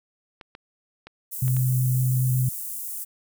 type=clicks; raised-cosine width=0.3 ms; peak=-25 dBFS; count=5; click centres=0.412 / 0.551 / 1.07 / 1.48 / 1.567 s
type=high-pass noise; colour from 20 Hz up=white; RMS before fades=-33 dBFS; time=1.31-3.05 s; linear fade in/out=20 ms; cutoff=8400 Hz; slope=24 dB/octave
type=tone with vibrato; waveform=sine; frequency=127.6 Hz; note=C3; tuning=43 cents flat; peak=-19 dBFS; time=1.42-2.49 s; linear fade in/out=5 ms; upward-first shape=sine; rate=7.5 Hz; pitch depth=8 cents each way
effects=none